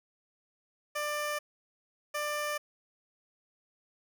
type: tone pair in turn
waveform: 15% pulse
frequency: 594 / 594 Hz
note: D5 / D5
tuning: +20 / +20 cents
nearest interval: unison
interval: 0 cents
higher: neither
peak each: -25 dBFS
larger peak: neither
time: 0.95-1.39 / 2.14-2.58 s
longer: neither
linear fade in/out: 10 ms
effects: none